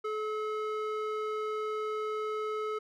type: tone with band-pass filter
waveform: square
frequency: 429.7 Hz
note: A4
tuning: 41 cents flat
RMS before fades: -34 dBFS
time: 0.04-2.79 s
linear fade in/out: 10 ms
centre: 890 Hz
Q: 3.3
effects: none